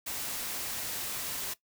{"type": "noise", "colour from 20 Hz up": "white", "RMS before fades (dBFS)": -36, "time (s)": [0.06, 1.54], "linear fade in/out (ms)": 10, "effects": ["noise-tail reverb RT60 0.1 s tail -17 dB re dry"]}